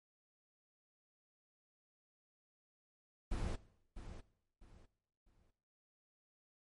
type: noise with echo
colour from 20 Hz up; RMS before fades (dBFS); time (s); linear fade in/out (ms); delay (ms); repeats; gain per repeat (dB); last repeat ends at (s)
brown; -38; 3.31-3.56; 10; 650; 3; -11; 5.51
effects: noise-tail reverb RT60 0.8 s tail -19 dB re dry + MP3 48 kbps